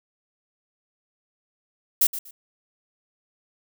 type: noise with echo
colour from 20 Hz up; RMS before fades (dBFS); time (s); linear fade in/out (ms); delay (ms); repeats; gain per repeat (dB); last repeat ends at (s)
violet; -18; 2.01-2.07; 5; 120; 2; -13; 2.31
effects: none